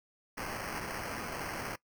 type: noise with sample-and-hold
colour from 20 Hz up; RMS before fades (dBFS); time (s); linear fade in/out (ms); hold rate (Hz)
white; -39; 0.37-1.76; 10; 3675
effects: noise-tail reverb RT60 0.1 s tail -20 dB re dry